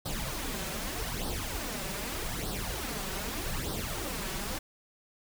pink noise with flanger, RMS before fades -35 dBFS, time 0.05-4.59 s, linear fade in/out 10 ms, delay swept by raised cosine 0.21 to 5.31 ms, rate 0.82 Hz, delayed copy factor +0.7, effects none

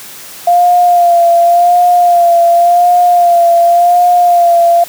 sine tone with vibrato, 697 Hz, F5, 4 cents flat, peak -4 dBFS, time 0.47-4.84 s, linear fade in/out 5 ms, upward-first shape sine, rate 0.9 Hz, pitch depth 33 cents each way, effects white hiss -30 dBFS RMS until 4.88 s + high-pass 100 Hz 12 dB/octave

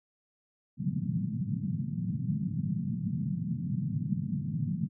white band-pass noise, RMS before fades -32 dBFS, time 0.77-4.89 s, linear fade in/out 50 ms, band 110 to 210 Hz, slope 48 dB/octave, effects none

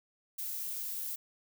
violet noise, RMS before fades -38 dBFS, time 0.38-1.16 s, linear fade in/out 10 ms, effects none

